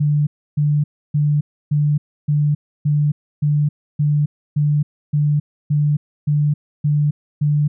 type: tone bursts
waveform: sine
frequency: 147.7 Hz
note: D3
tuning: 10 cents sharp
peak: -13 dBFS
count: 14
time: 0-7.68 s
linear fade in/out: 10 ms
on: 270 ms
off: 300 ms
effects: none